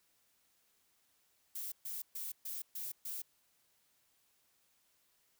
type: noise bursts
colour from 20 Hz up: violet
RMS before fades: -42 dBFS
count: 6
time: 1.55-3.22 s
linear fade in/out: 5 ms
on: 170 ms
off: 130 ms
effects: white hiss -74 dBFS RMS until 5.39 s